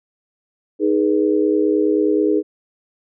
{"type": "chord", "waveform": "sine", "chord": "G# minor", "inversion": "second", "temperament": "equal with one note detuned", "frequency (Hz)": [311.1, 415.3, 484.8], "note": ["D#4", "G#4", "B4"], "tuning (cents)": [0, 0, -32], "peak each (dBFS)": [-17, -17, -22], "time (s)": [0.79, 2.43], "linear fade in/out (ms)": 50, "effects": []}